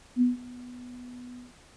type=tone with ADSR envelope; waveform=sine; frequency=246.9 Hz; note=B3; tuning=in tune; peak=-17 dBFS; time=0.16-1.54 s; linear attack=56 ms; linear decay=150 ms; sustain=-23 dB; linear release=170 ms; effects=pink hiss -55 dBFS RMS until 1.76 s + resampled to 22050 Hz